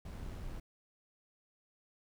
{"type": "noise with amplitude modulation", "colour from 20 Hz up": "brown", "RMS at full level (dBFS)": -42, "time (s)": [0.05, 0.6], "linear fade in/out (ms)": 5, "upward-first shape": "sine", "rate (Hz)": 90, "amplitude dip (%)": 30, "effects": []}